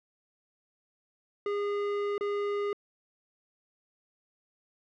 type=tone with dropouts; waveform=square; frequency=408.3 Hz; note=G#4; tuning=29 cents flat; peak=-29 dBFS; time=1.46-2.73 s; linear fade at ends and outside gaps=2 ms; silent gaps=2.18-2.209 s; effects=low-pass 2000 Hz 12 dB/octave